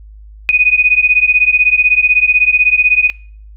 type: beating tone pair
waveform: sine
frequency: 2479 / 2495 Hz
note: D#7 / D#7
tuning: -7 / +4 cents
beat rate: 16 Hz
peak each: -11 dBFS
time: 0.49-3.1 s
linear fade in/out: 0 ms
effects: noise-tail reverb RT60 0.5 s tail -24 dB re dry + added 52 Hz sine -33 dBFS peak until 3.56 s